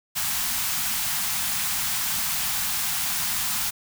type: band-stop noise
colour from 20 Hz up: white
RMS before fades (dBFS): -26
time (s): 0.15-3.71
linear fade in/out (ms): 20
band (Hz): 250 to 710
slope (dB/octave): 48
effects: none